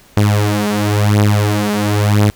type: beating tone pair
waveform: sawtooth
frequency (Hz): 103.5 / 104.47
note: G#2 / G#2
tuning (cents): -5 / +11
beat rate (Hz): 0.97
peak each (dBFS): -10 / -10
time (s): 0.17-2.3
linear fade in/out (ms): 0
effects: pink hiss -46 dBFS RMS until 2.35 s